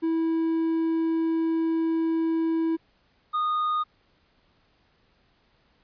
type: tone pair in turn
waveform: triangle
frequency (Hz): 326.3 / 1231.9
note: E4 / D#6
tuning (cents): -18 / -18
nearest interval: octave + major seventh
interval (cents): 2300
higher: second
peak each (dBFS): -20 / -21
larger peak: first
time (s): 0.02-2.77 / 3.33-3.84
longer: first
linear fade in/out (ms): 20
effects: pink hiss -65 dBFS RMS until 5.83 s + resampled to 11025 Hz